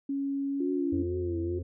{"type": "tone with pitch glide", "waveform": "sine", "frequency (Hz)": [277.2, 281.4], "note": ["C#4", "C#4"], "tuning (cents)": [0, 26], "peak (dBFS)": -28, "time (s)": [0.09, 1.03], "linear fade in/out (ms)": 5, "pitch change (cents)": 26, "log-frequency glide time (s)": [0.48, 0.71]}
{"type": "tone with vibrato", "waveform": "sine", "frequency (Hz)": 349.2, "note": "F4", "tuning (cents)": 0, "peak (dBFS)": -30, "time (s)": [0.6, 1.59], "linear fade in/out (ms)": 5, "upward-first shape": "triangle", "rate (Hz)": 2.2, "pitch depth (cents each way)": 92}
{"type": "harmonic tone", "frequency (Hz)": 87.31, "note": "F2", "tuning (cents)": 0, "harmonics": [1, 3, 5, 6], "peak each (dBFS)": [-33, -43, -47, -49], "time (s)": [0.92, 1.63], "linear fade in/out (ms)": 10}
{"effects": []}